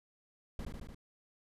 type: noise with echo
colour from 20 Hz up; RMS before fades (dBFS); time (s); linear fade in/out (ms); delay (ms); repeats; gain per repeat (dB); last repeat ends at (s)
brown; -39; 0.59-0.65; 2; 74; 4; -2; 0.946
effects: resampled to 32000 Hz